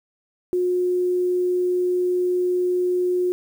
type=tone with quantisation; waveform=sine; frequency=360.5 Hz; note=F#4; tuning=45 cents flat; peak=-18 dBFS; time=0.53-3.32 s; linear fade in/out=0 ms; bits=8; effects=none